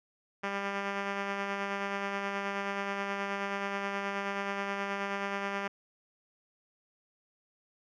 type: tone with tremolo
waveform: 5% pulse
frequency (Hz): 198.8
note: G3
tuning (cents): +25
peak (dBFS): -19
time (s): 0.43-5.68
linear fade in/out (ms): 10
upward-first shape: sine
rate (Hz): 9.4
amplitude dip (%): 30
effects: low-pass 3000 Hz 12 dB/octave